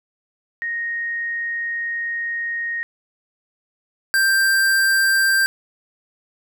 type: tone pair in turn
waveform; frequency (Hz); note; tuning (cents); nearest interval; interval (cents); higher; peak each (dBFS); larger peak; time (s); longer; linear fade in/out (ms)
sine / square; 1864.7 / 1577; A#6 / G6; 0 / +10; minor third; 290; first; -22 / -15; second; 0.62-2.83 / 4.14-5.46; first; 0
effects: none